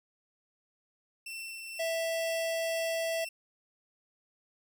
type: tone with tremolo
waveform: sawtooth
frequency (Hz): 2689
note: E7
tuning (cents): +34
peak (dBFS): -35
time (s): 1.26-3.29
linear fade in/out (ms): 5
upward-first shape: triangle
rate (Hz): 2.1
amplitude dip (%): 30
type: tone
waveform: square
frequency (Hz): 658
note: E5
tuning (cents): -3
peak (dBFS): -31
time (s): 1.79-3.25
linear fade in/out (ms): 10
effects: none